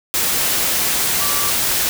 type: tone in noise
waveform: sine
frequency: 1159 Hz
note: D6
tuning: 23 cents flat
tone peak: -26 dBFS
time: 1.21-1.5 s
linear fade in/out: 0 ms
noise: white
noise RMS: -18 dBFS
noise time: 0.14-1.89 s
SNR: -11 dB
effects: none